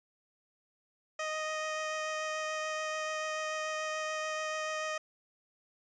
15% pulse tone with vibrato, 622.3 Hz, D#5, in tune, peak -27 dBFS, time 1.19-4.98 s, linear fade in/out 5 ms, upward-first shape triangle, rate 6.9 Hz, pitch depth 10 cents each way, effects resampled to 16000 Hz

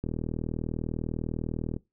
click train, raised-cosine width 3 ms, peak -19 dBFS, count 70, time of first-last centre 0.04-1.765 s, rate 40 Hz, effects noise-tail reverb RT60 0.2 s tail -20 dB re dry

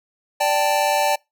square chord, D suspended fourth, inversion none, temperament just, 587.3 / 783.1 / 881 Hz, D5 / G5 / A5, 0 / -2 / +2 cents, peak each -22 dBFS, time 0.4-1.16 s, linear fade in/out 10 ms, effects noise-tail reverb RT60 0.2 s tail -25 dB re dry

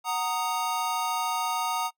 square chord, D# minor, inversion first, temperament equal with one note detuned, 740 / 927.5 / 1244.5 Hz, F#5 / A#5 / D#6, 0 / -9 / 0 cents, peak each -33 / -30 / -32 dBFS, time 0.04-1.91 s, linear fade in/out 50 ms, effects noise-tail reverb RT60 0.1 s tail -24 dB re dry

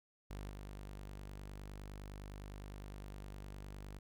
sawtooth tone with level steps, 49.78 Hz, G1, 27 cents sharp, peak -40 / -43 dBFS, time 0.3-3.99 s, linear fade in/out 10 ms, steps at 0.5 s, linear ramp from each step 5 ms, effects none

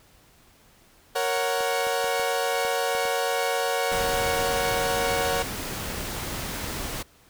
sawtooth chord, F# major, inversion first, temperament equal, 466.2 / 554.4 / 740 Hz, A#4 / C#5 / F#5, 0 / 0 / 0 cents, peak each -24 dBFS, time 1.15-5.43 s, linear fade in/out 10 ms
clicks, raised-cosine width 1 ms, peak -25 dBFS, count 11, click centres 1.607 / 1.869 / 2.043 / 2.197 / 2.65 / 2.95 / 3.054 / 4.228 / 4.801 / 4.841 / 5.022 s
pink noise, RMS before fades -32 dBFS, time 3.91-7.03 s, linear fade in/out 10 ms
effects pink hiss -57 dBFS RMS until 7.29 s

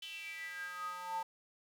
square tone with high-pass filter sweep, 179.2 Hz, F3, 45 cents sharp, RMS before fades -43 dBFS, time 0.02-1.23 s, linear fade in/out 5 ms, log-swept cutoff 3100 to 830 Hz, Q 9.3, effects none

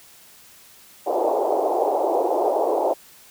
white band-pass noise, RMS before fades -21 dBFS, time 1.06-2.94 s, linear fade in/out 20 ms, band 340 to 840 Hz, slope 48 dB/octave, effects white hiss -49 dBFS RMS until 3.3 s

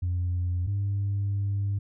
sine tone pair in turn, 89 / 99.9 Hz, F2 / G2, +33 / +33 cents, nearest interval major second, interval 200 cents, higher second, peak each -23 dBFS, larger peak neither, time 0.02-0.67 / 0.67-1.79 s, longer second, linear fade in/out 10 ms, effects tanh soft clip ceiling -22 dBFS

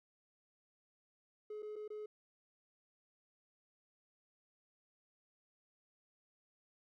triangle tone with dropouts, 424.2 Hz, G#4, 37 cents sharp, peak -40 dBFS, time 1.5-2.06 s, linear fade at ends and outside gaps 5 ms, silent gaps 1.623-1.628 / 1.758-1.762 / 1.879-1.902 s, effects tanh soft clip ceiling -37 dBFS

